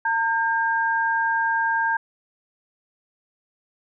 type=tone pair together; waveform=sine; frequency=910.2 / 1600 Hz; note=A#5 / G6; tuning=-42 / +35 cents; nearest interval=minor seventh; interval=977 cents; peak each=-22 dBFS; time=0.05-1.97 s; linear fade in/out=5 ms; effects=none